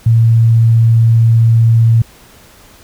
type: tone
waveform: sine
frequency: 114.4 Hz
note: A#2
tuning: 32 cents flat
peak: -5 dBFS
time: 0.06-2.02 s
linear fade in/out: 5 ms
effects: pink hiss -42 dBFS RMS until 2.83 s